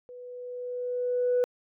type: tone with level ramp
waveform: sine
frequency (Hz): 493.9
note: B4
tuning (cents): 0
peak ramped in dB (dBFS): -42 to -19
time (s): 0.09-1.44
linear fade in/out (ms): 0
effects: tanh soft clip ceiling -18 dBFS